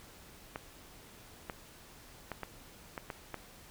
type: clicks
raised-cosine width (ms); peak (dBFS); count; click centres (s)
0.5; -23; 7; 0.559 / 1.498 / 2.317 / 2.433 / 2.978 / 3.102 / 3.343
effects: pink hiss -55 dBFS RMS until 3.7 s